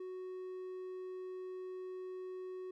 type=tone; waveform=triangle; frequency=370 Hz; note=F#4; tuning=in tune; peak=-40 dBFS; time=0-2.71 s; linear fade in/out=5 ms; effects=none